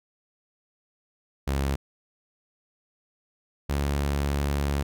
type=tone pair in turn; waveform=sawtooth; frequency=68.8 / 71.02 Hz; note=C#2 / C#2; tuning=-12 / +43 cents; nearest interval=minor second; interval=55 cents; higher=second; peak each=-20 dBFS; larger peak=neither; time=1.47-1.76 / 3.69-4.83 s; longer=second; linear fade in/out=10 ms; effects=none